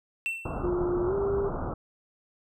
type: tone with exponential decay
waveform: triangle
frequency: 2692 Hz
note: E7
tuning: 36 cents sharp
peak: -23 dBFS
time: 0.26-0.68 s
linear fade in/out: 0 ms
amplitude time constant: 90 ms
type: low-pass noise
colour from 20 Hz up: pink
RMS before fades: -33 dBFS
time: 0.45-1.74 s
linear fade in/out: 5 ms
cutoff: 1400 Hz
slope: 96 dB/octave
type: tone with pitch glide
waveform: sine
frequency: 354.5 to 397.9 Hz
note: F4 to G4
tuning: +26 to +26 cents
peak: -25 dBFS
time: 0.63-1.49 s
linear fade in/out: 10 ms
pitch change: +200 cents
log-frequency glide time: 1.06-1.14 s
effects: none